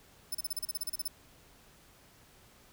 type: tone bursts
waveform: 5% pulse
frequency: 5274 Hz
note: E8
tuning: in tune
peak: -26 dBFS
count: 13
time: 0.32-1.079 s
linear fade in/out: 5 ms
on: 27 ms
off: 34 ms
effects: pink hiss -60 dBFS RMS until 2.72 s